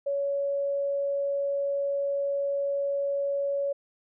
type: tone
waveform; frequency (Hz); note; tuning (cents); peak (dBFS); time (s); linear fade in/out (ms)
sine; 561; C#5; +21; -25; 0.06-3.73; 10
effects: none